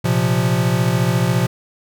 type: chord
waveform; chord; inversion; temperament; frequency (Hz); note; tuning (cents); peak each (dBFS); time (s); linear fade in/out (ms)
square; Bb suspended second; none; equal; 116.54 / 130.81 / 174.61; Bb2 / C3 / F3; 0 / 0 / 0; -20; 0.04-1.47; 10
effects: none